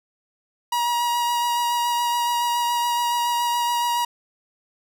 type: tone with vibrato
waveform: 45% pulse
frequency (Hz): 956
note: A#5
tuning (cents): +43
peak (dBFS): -20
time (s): 0.72-4.05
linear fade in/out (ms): 5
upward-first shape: sine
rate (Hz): 7.1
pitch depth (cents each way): 12
effects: none